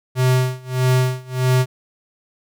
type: tone with tremolo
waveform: square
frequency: 128.1 Hz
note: C3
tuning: 36 cents flat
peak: -13 dBFS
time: 0.15-1.66 s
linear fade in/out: 50 ms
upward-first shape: sine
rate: 1.6 Hz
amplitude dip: 95%
effects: none